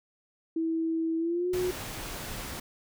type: tone with pitch glide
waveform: sine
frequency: 325.9 to 363.7 Hz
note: E4 to F#4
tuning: -20 to -30 cents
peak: -26 dBFS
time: 0.56-1.71 s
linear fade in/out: 5 ms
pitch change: +190 cents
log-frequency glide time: 1.18-1.51 s
type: noise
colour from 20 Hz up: pink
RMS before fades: -38 dBFS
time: 1.53-2.6 s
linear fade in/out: 5 ms
effects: none